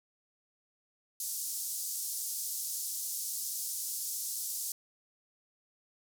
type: band-pass noise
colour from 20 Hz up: white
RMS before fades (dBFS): -37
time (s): 1.2-4.72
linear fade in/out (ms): 2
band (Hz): 5300 to 14000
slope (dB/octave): 24
effects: none